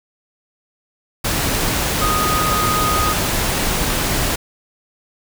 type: tone in noise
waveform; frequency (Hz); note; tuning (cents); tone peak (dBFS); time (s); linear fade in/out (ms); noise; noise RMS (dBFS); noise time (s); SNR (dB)
sine; 1244.5; D#6; 0; -18; 2.01-3.13; 10; pink; -19; 1.24-4.36; -2
effects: none